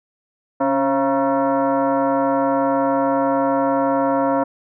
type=tone with frequency modulation; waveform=sine; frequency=130.81 Hz; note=C3; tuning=in tune; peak=-15 dBFS; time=0.6-4.44 s; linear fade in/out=10 ms; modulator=408 Hz; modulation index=2.3; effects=none